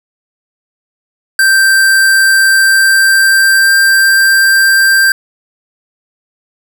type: tone with pitch glide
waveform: square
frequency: 1568 to 1577.1 Hz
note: G6 to G6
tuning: 0 to +10 cents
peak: -6 dBFS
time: 1.39-5.12 s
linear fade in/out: 2 ms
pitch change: +10 cents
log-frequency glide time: 2.52-4.13 s
effects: none